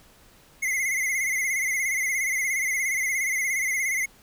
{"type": "tone with vibrato", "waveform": "square", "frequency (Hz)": 2093, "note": "C7", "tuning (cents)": 0, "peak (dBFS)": -24, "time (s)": [0.62, 4.06], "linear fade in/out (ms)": 10, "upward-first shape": "sine", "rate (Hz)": 17, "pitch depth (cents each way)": 78, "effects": ["pink hiss -55 dBFS RMS until 4.22 s"]}